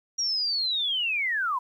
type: linear sweep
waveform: sine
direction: down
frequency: 5710 to 960 Hz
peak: -24 dBFS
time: 0.18-1.59 s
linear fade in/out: 10 ms
effects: 10-bit